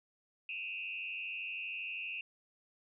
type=tone with frequency modulation; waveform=sine; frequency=2626 Hz; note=E7; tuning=7 cents flat; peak=-38 dBFS; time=0.49-2.21 s; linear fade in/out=2 ms; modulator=92.7 Hz; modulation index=1.8; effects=none